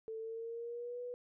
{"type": "tone with pitch glide", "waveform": "sine", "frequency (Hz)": [444.2, 490], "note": ["A4", "B4"], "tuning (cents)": [16, -14], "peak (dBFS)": -40, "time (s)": [0.08, 1.14], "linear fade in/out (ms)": 0, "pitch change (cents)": 170, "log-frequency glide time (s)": [0.18, 1.01], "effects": []}